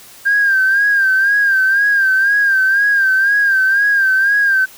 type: tone with vibrato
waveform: sine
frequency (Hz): 1594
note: G6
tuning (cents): +28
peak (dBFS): -9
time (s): 0.25-4.66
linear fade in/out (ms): 20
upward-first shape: sine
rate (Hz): 2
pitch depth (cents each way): 69
effects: tanh soft clip ceiling -5 dBFS + white hiss -40 dBFS RMS until 4.77 s